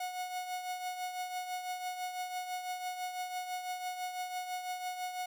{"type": "tone with tremolo", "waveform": "45% pulse", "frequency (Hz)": 730, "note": "F#5", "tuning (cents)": -24, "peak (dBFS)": -34, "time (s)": [0, 5.26], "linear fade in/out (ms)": 5, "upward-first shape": "triangle", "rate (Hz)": 6, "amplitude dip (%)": 60, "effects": []}